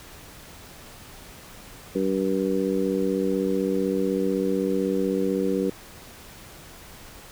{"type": "harmonic tone", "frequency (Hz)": 95.9, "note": "G2", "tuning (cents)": -37, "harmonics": [2, 3, 4, 5], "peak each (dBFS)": [-27, -27, -27, -27], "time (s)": [1.95, 5.7], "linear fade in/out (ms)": 5, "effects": ["pink hiss -45 dBFS RMS until 7.31 s"]}